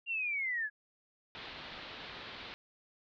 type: linear sweep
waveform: sine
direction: down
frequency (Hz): 2801 to 1655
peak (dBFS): -32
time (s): 0.06-0.7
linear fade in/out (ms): 50
type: low-pass noise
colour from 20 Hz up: white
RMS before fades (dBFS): -47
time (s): 1.35-2.54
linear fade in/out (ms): 0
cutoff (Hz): 4200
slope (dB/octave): 48
effects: none